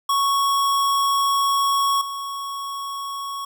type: tone with level steps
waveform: square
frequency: 1108.7 Hz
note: C#6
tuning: in tune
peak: -18 / -28 dBFS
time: 0.09-3.45 s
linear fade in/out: 5 ms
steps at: 2.01 s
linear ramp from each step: 5 ms
effects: none